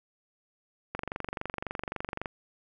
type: click train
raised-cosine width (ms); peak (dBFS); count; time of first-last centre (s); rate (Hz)
0.5; -18; 32; 0.95-2.258; 23.7
effects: none